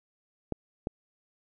clicks, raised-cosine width 2 ms, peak -17 dBFS, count 2, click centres 0.523 / 0.871 s, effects none

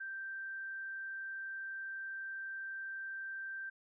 sine tone, 1568 Hz, G6, in tune, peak -40 dBFS, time 0-3.7 s, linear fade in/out 10 ms, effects none

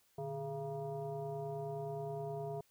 sine tone with frequency modulation, 415.3 Hz, G#4, in tune, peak -38 dBFS, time 0.18-2.61 s, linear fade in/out 5 ms, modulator 267 Hz, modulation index 1.3, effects white hiss -72 dBFS RMS until 2.7 s

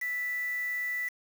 sine tone with quantisation, 1975.5 Hz, B6, in tune, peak -30 dBFS, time 0.01-1.09 s, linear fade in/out 10 ms, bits 7, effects none

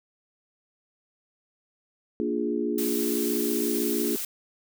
sine chord, Bb dominant seventh, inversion none, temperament equal, 233.1 / 293.7 / 349.2 / 415.3 Hz, Bb3 / D4 / F4 / Ab4, 0 / 0 / 0 / 0 cents, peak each -30 dBFS, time 2.2-4.16 s, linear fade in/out 0 ms
blue noise, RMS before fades -32 dBFS, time 2.78-4.25 s, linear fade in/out 2 ms
effects none

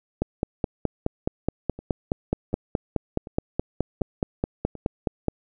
two click trains, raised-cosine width 2 ms, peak -24 / -9 dBFS, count 5 / 25, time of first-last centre 1.79-4.753 / 0.22-5.283 s, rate 1.35 / 4.74 Hz, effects none

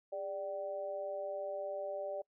sine tone with amplitude modulation, 587.3 Hz, D5, in tune, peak -33 dBFS, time 0.12-2.22 s, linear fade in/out 10 ms, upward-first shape sine, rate 183 Hz, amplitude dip 80%, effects noise-tail reverb RT60 0.1 s tail -25 dB re dry

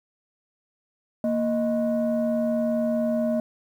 sine tone pair together, 233.1 / 622.3 Hz, A#3 / D#5, 0 / 0 cents, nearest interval octave + perfect fourth, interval 1700 cents, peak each -22 / -23 dBFS, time 1.24-3.4 s, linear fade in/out 2 ms, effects tanh soft clip ceiling -17 dBFS + 9-bit

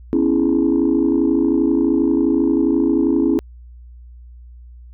sine chord, C# minor seventh, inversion third, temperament equal, 246.9 / 277.2 / 329.6 / 415.3 Hz, B3 / C#4 / E4 / G#4, 0 / 0 / 0 / 0 cents, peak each -21 / -16 / -16 / -22 dBFS, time 0.13-3.39 s, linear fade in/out 0 ms, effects tanh soft clip ceiling -7 dBFS + added 60 Hz sine -37 dBFS peak until 4.93 s

